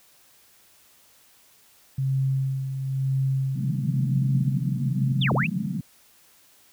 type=tone with tremolo; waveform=sine; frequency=134 Hz; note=C3; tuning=42 cents sharp; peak=-20 dBFS; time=1.98-5.44 s; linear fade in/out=5 ms; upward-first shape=sine; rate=1 Hz; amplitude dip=55%
type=band-pass noise; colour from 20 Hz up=pink; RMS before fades=-28 dBFS; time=3.55-5.81 s; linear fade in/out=10 ms; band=140 to 220 Hz; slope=48 dB/octave
type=linear two-way sweep; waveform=sine; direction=down then up; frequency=3812 to 64.7 to 2820 Hz; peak=-23 dBFS; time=5.21-5.47 s; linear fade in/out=10 ms; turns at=5.33 s
effects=white hiss -57 dBFS RMS until 6.72 s